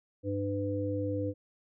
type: harmonic tone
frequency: 100.1 Hz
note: G2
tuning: 37 cents sharp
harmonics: 1 / 3 / 5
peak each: -34 / -34 / -34 dBFS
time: 0.23-1.34 s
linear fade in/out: 50 ms
effects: none

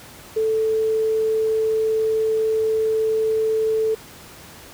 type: tone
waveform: sine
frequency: 440 Hz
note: A4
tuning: in tune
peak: -17 dBFS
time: 0.36-3.95 s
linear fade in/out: 10 ms
effects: pink hiss -42 dBFS RMS until 4.73 s + high-pass 60 Hz 12 dB/octave

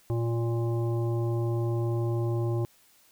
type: harmonic tone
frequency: 116.54 Hz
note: A#2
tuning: in tune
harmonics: 1 / 3 / 5 / 7 / 9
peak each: -26 / -31 / -40 / -43 / -46 dBFS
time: 0.1-2.65 s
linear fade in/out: 0 ms
effects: white hiss -61 dBFS RMS until 3.11 s

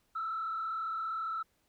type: tone with frequency modulation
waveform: sine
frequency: 1320 Hz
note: E6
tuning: 2 cents sharp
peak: -32 dBFS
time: 0.15-1.43 s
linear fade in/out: 10 ms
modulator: 37.5 Hz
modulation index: 0.9
effects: tanh soft clip ceiling -29 dBFS + pink hiss -74 dBFS RMS until 1.68 s

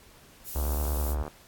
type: noise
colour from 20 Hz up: violet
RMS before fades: -36 dBFS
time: 0.44-1.16 s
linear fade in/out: 50 ms
type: tone with vibrato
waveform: sine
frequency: 65.41 Hz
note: C2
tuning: in tune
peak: -26 dBFS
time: 0.55-1.23 s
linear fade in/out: 10 ms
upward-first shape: square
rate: 9 Hz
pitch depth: 48 cents each way
type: click train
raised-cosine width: 1 ms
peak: -23 dBFS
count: 55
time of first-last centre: 0.56-1.279 s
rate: 75.1 Hz
effects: pink hiss -55 dBFS RMS until 1.47 s + AAC 64 kbps

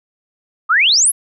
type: exponential sweep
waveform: sine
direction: up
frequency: 1174.7 to 11690 Hz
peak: -9 dBFS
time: 0.69-1.12 s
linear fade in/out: 20 ms
effects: none

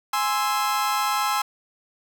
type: chord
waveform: 40% pulse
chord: Ab augmented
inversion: none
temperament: equal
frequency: 830.6 / 1046.5 / 1318.5 Hz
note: Ab5 / C6 / E6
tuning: 0 / 0 / 0 cents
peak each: -25 dBFS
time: 0.13-1.42 s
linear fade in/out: 5 ms
effects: none

